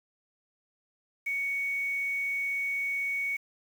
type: tone with quantisation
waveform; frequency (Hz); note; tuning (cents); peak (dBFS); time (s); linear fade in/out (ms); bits
sine; 2231; C#7; +11; -28; 1.26-3.37; 10; 8
effects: none